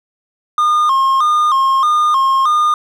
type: tone with vibrato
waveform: triangle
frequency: 1142 Hz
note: D6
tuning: 49 cents flat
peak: -8 dBFS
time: 0.58-2.74 s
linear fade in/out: 2 ms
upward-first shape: square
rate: 1.6 Hz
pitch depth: 110 cents each way
effects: none